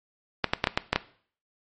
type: clicks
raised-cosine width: 0.3 ms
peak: -5 dBFS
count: 7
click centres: 0.443 / 0.535 / 0.641 / 0.672 / 0.775 / 0.93 / 0.96 s
effects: noise-tail reverb RT60 0.5 s tail -17 dB re dry + MP3 32 kbps